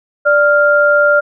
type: tone pair together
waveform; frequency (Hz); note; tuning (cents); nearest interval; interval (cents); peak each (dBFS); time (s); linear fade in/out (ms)
sine; 587.3 / 1396.9; D5 / F6; 0 / 0; octave + minor third; 1500; -10; 0.25-1.21; 20
effects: none